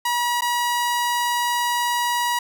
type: tone with dropouts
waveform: sawtooth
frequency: 963 Hz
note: B5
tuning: 44 cents flat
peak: -16 dBFS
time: 0.05-2.39 s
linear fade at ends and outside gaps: 5 ms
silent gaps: 0.409-0.419 s
effects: none